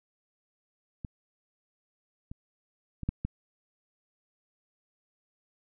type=clicks; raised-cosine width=5 ms; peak=-24 / -28 / -24 / -15 / -18 dBFS; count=5; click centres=1.048 / 2.315 / 3.033 / 3.09 / 3.25 s; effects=none